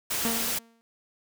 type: noise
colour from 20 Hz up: white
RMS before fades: -29 dBFS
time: 0.1-0.59 s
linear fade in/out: 10 ms
type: tone with exponential decay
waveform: sawtooth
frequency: 229.6 Hz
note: A#3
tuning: 26 cents flat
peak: -21 dBFS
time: 0.25-0.81 s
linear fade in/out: 0 ms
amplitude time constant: 120 ms
effects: none